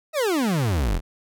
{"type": "exponential sweep", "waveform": "40% pulse", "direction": "down", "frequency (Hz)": [659.3, 36.71], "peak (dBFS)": -19, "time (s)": [0.13, 1.01], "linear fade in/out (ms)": 50, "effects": []}